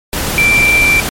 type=tone in noise; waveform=sine; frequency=2349 Hz; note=D7; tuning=in tune; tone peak=-7 dBFS; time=0.38-1 s; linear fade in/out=0 ms; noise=pink; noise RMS=-17 dBFS; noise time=0.13-1.09 s; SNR=+7 dB; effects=MP3 64 kbps